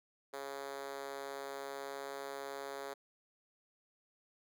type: tone with high-pass filter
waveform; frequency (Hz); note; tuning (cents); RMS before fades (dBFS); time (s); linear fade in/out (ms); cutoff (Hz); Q
5% pulse; 138.5; C#3; -1; -44; 0.33-2.94; 10; 440; 2.5
effects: none